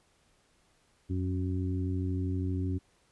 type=harmonic tone with a mistuned harmonic; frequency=92.5 Hz; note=F#2; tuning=in tune; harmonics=1 / 2 / 3 / 4; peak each=-30 / -39 / -35 / -42 dBFS; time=1.09-2.79 s; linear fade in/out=20 ms; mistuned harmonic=1; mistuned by=-42 cents; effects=pink hiss -68 dBFS RMS until 3.11 s + resampled to 24000 Hz